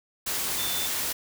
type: tone in noise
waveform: sine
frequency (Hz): 3542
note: A7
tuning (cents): +11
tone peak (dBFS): -32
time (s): 0.58-0.87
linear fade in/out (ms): 10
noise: white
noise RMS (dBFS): -29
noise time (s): 0.26-1.13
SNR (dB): -6
effects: none